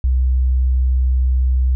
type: tone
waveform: sine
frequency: 63.8 Hz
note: C2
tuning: 43 cents flat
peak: -12 dBFS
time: 0.04-1.75 s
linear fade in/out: 0 ms
effects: none